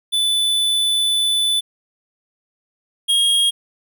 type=tone pair in turn; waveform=square; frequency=3492 / 3262 Hz; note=A7 / G#7; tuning=-14 / -32 cents; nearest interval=minor second; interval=118 cents; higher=first; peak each=-16 / -14 dBFS; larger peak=second; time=0.12-1.61 / 3.08-3.51 s; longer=first; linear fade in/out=20 ms; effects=none